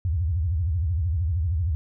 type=tone with vibrato; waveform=sine; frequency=83.1 Hz; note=E2; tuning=15 cents sharp; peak=-21 dBFS; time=0.05-1.75 s; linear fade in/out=0 ms; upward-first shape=sine; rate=13 Hz; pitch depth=250 cents each way; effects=none